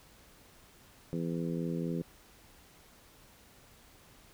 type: harmonic tone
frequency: 84 Hz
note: E2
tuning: 33 cents sharp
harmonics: 2 / 3 / 4 / 5 / 6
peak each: -34 / -38 / -40 / -42 / -44 dBFS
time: 1.13-2.02 s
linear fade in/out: 0 ms
effects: pink hiss -59 dBFS RMS until 4.33 s